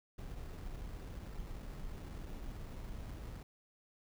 brown noise with sample-and-hold, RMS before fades -45 dBFS, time 0.18-3.43 s, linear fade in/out 5 ms, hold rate 3150 Hz, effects none

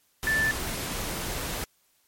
sine tone in noise, 1760 Hz, A6, in tune, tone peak -22 dBFS, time 0.27-0.51 s, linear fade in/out 0 ms, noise pink, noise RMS -32 dBFS, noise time 0.23-1.64 s, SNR +7 dB, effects white hiss -67 dBFS RMS until 2.07 s + MP3 64 kbps

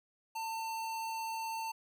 square tone, 898 Hz, A5, 35 cents sharp, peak -37 dBFS, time 0.35-1.72 s, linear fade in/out 10 ms, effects none

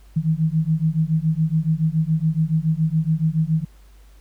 sine beating tone pair, 155.56 / 162.66 Hz, D#3 / E3, 0 / -23 cents, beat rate 7.1 Hz, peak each -20 dBFS, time 0.16-3.65 s, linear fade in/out 10 ms, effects added 50 Hz sine -45 dBFS peak until 4.2 s + pink hiss -58 dBFS RMS until 4.2 s

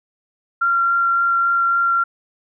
sine tone with vibrato, 1377 Hz, F6, 25 cents flat, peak -14 dBFS, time 0.61-2.04 s, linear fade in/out 10 ms, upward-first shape triangle, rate 3.6 Hz, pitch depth 8 cents each way, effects none

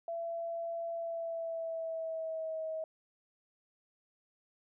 sine tone with pitch glide, 672 to 637.6 Hz, E5 to D#5, +33 to +42 cents, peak -35 dBFS, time 0.08-2.84 s, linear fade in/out 2 ms, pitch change -91 cents, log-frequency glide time 0.92-2.63 s, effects none

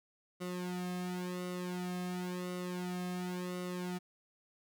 sawtooth tone with flanger, 180 Hz, F#3, 47 cents flat, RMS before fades -39 dBFS, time 0.4-3.99 s, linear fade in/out 20 ms, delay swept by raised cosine 1.2 to 2.1 ms, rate 0.94 Hz, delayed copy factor -0.95, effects none

